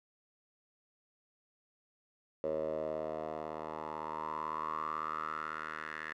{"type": "tone with band-pass filter sweep", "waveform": "10% pulse", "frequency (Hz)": 78, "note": "D#2", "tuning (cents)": 5, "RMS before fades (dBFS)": -39, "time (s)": [2.44, 6.13], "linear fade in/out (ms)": 0, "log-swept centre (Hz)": [540, 1700], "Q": 6.8, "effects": []}